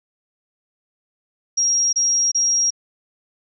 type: tone bursts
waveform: sine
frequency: 5630 Hz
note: F8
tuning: 13 cents sharp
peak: -15 dBFS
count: 3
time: 1.57-2.706 s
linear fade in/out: 10 ms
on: 360 ms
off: 28 ms
effects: none